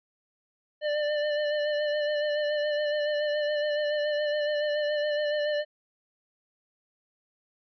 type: tone with vibrato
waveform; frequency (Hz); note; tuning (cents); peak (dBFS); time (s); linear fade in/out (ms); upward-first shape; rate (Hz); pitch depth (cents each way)
square; 595; D5; +22; -26; 0.81-5.65; 50; sine; 7.1; 27
effects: resampled to 11025 Hz